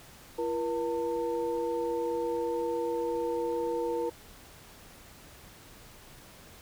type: tone cluster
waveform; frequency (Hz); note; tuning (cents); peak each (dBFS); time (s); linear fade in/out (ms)
sine; 339.4 / 478.4 / 899; F4 / A#4 / A5; -49 / +45 / +37; -34 / -30 / -37; 0.38-4.1; 10
effects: pink hiss -52 dBFS RMS until 6.61 s